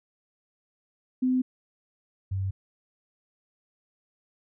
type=tone pair in turn; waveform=sine; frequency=255.4 / 96.11 Hz; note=C4 / G2; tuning=-42 / -34 cents; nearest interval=octave + perfect fourth; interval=1692 cents; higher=first; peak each=-21 / -26 dBFS; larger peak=first; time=1.22-1.42 / 2.31-2.51 s; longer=neither; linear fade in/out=10 ms; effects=none